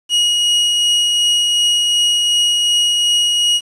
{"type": "tone with tremolo", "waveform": "40% pulse", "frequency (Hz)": 2894, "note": "F#7", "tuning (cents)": -39, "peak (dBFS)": -10, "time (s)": [0.09, 3.61], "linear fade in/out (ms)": 50, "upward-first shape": "triangle", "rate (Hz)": 2.7, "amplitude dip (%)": 25, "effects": ["resampled to 24000 Hz", "7-bit"]}